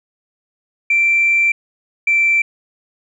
sine tone pair in turn, 2349 / 2341 Hz, D7 / D7, 0 / -6 cents, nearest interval unison, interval 6 cents, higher first, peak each -10 dBFS, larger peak neither, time 0.9-1.52 / 2.07-2.42 s, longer first, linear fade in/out 5 ms, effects tanh soft clip ceiling -6 dBFS

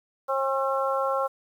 harmonic tone, 269.4 Hz, C#4, 49 cents flat, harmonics 2 / 3 / 4 / 5, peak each -26 / -31 / -29 / -30 dBFS, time 0.28-1.28 s, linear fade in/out 20 ms, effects 9-bit

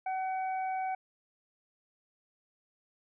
harmonic tone, 755 Hz, F#5, 35 cents sharp, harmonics 1 / 2 / 3, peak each -31 / -47 / -45 dBFS, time 0.06-0.95 s, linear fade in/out 5 ms, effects none

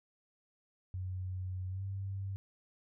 sine tone with pitch glide, 92.5 to 97.38 Hz, F#2 to G2, 0 to -11 cents, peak -36 dBFS, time 0.94-2.36 s, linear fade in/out 0 ms, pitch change +89 cents, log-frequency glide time 1.69-1.83 s, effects none

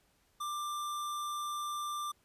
square tone, 1185 Hz, D6, 15 cents sharp, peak -36 dBFS, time 0.4-2.12 s, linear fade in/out 10 ms, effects pink hiss -71 dBFS RMS until 2.24 s + resampled to 32000 Hz

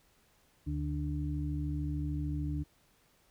harmonic tone, 73.42 Hz, D2, in tune, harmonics 1 / 2 / 4, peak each -35 / -36 / -38 dBFS, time 0.66-2.64 s, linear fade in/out 20 ms, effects pink hiss -68 dBFS RMS until 3.3 s

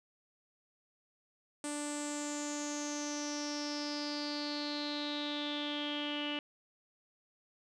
sawtooth tone with low-pass filter sweep, 293.7 Hz, D4, in tune, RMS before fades -38 dBFS, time 1.64-6.39 s, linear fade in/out 2 ms, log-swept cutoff 8500 to 2900 Hz, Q 8.8, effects none

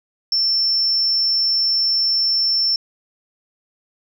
sine tone, 5380 Hz, E8, 34 cents sharp, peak -14 dBFS, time 0.32-2.76 s, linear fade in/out 2 ms, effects tanh soft clip ceiling -11 dBFS

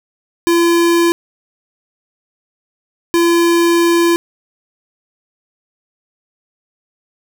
square tone bursts at uneven times, 340.3 Hz, F4, 45 cents flat, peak -10 dBFS, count 2, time 0.47-1.12 / 3.14-4.16 s, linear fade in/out 0 ms, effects none

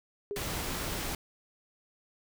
sine tone with exponential decay, 408.2 Hz, G#4, 30 cents flat, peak -30 dBFS, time 0.31-0.54 s, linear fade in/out 0 ms, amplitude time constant 50 ms
pink noise, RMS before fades -35 dBFS, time 0.36-1.15 s, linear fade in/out 2 ms
effects none

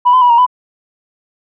sine tone with pitch steps, 983 / 1017 / 976 / 938 / 997 Hz, B5 / C6 / B5 / A#5 / B5, -8 / -50 / -21 / +11 / +16 cents, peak -4 dBFS, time 0.05-0.465 s, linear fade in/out 20 ms, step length 83 ms, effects tanh soft clip ceiling -2 dBFS

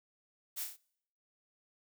blue noise with echo, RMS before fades -39 dBFS, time 0.56-0.65 s, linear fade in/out 20 ms, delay 30 ms, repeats 4, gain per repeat -4 dB, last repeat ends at 0.77 s, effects noise-tail reverb RT60 0.7 s tail -25 dB re dry

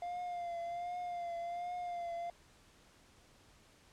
triangle tone with vibrato, 698.5 Hz, F5, in tune, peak -36 dBFS, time 0.02-2.3 s, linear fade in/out 2 ms, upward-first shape triangle, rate 1.3 Hz, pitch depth 46 cents each way, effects pink hiss -64 dBFS RMS until 3.92 s + low-pass 9000 Hz 12 dB/octave

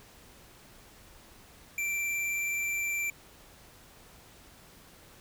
square tone with vibrato, 2349 Hz, D7, in tune, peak -30 dBFS, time 1.78-3.1 s, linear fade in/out 2 ms, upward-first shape triangle, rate 19 Hz, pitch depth 12 cents each way, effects pink hiss -55 dBFS RMS until 5.2 s

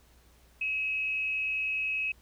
sine tone with frequency modulation, 2565 Hz, E7, 48 cents flat, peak -28 dBFS, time 0.61-2.12 s, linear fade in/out 5 ms, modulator 212 Hz, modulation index 0.27, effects added 60 Hz sine -59 dBFS peak until 2.21 s + pink hiss -63 dBFS RMS until 2.21 s

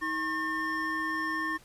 triangle tone cluster, 317.1 / 1082 / 1804 Hz, D#4 / C#6 / A6, +33 / -42 / +43 cents, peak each -34 / -32 / -30 dBFS, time 0.01-1.58 s, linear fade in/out 20 ms, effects pink hiss -57 dBFS RMS until 1.64 s + resampled to 32000 Hz

